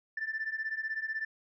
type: beating tone pair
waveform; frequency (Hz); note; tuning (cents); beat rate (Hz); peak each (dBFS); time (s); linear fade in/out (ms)
sine; 1758 / 1774; A6 / A6; -2 / +14; 16; -36 / -34; 0.17-1.25; 5
effects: tanh soft clip ceiling -27 dBFS